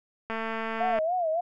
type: click train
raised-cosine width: 0.5 ms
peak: -18 dBFS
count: 155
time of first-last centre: 0.3-0.988 s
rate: 224 Hz
type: tone with vibrato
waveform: sine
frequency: 680 Hz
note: F5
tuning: 46 cents flat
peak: -24 dBFS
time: 0.8-1.41 s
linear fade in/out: 10 ms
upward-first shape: sine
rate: 3.5 Hz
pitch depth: 140 cents each way
effects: none